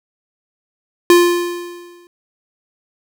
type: tone with exponential decay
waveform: square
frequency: 349.2 Hz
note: F4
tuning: in tune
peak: -5 dBFS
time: 1.1-2.07 s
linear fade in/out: 1 ms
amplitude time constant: 210 ms
effects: none